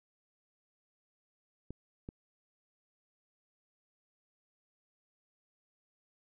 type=clicks; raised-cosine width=3 ms; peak=-29 dBFS; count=2; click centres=1.706 / 2.089 s; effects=none